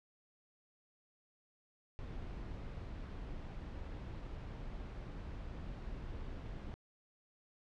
brown noise, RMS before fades -45 dBFS, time 1.99-6.74 s, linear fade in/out 0 ms, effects low-pass 4000 Hz 12 dB/octave

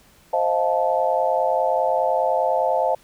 sine chord, F dominant seventh, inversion second, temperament just, 523.8 / 628.6 / 698.5 / 873.1 Hz, C5 / Eb5 / F5 / A5, +2 / +18 / 0 / -14 cents, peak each -23 dBFS, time 0.33-2.95 s, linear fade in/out 5 ms, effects pink hiss -54 dBFS RMS until 3.03 s

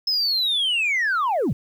sine linear sweep, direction down, 5200 to 88 Hz, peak -17 dBFS, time 0.07-1.53 s, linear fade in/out 5 ms, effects tanh soft clip ceiling -17 dBFS + 9-bit

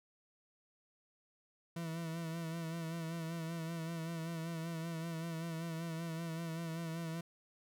40% pulse tone with vibrato, 164.81 Hz, E3, in tune, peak -38 dBFS, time 1.76-7.21 s, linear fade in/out 5 ms, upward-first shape sine, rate 5.2 Hz, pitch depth 44 cents each way, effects none

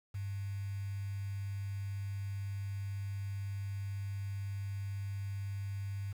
sine tone with quantisation, 99 Hz, G2, 18 cents sharp, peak -36 dBFS, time 0.14-6.13 s, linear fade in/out 10 ms, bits 9, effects none

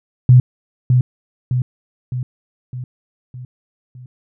sine tone with echo, 125.6 Hz, B2, 30 cents sharp, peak -4 dBFS, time 0.29-0.4 s, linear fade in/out 2 ms, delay 610 ms, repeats 6, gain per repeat -5 dB, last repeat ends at 4.06 s, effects none

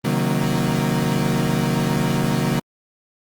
35% pulse chord, C half-diminished seventh, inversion none, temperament equal with one note detuned, 134.26 / 155.56 / 185 / 233.1 Hz, C3 / Eb3 / Gb3 / Bb3, +45 / 0 / 0 / 0 cents, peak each -22 dBFS, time 0.04-2.6 s, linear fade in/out 10 ms, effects Opus 24 kbps

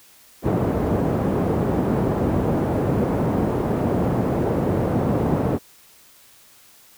pink band-pass noise, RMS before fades -21 dBFS, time 0.42-5.59 s, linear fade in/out 50 ms, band 110 to 580 Hz, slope 12 dB/octave, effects white hiss -51 dBFS RMS until 6.97 s

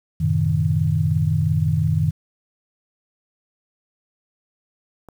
sine chord, F# diminished seventh, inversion none, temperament equal with one note detuned, 92.5 / 110 / 129.61 / 155.56 Hz, F#2 / A2 / C3 / Eb3, 0 / 0 / -16 / 0 cents, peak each -22 / -25 / -25 / -19 dBFS, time 0.2-2.11 s, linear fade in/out 10 ms
click, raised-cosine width 1 ms, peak -27 dBFS, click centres 5.087 s
effects 8-bit

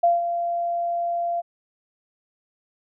sine tone with ADSR envelope, 689 Hz, F5, 24 cents flat, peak -13 dBFS, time 0.03-1.42 s, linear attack 9 ms, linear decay 170 ms, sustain -9 dB, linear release 27 ms, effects none

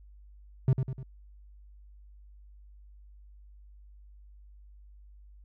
triangle tone with echo, 130.81 Hz, C3, in tune, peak -17 dBFS, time 0.68-0.73 s, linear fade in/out 2 ms, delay 100 ms, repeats 3, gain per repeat -6 dB, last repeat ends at 1.03 s, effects added 50 Hz sine -50 dBFS peak until 5.44 s

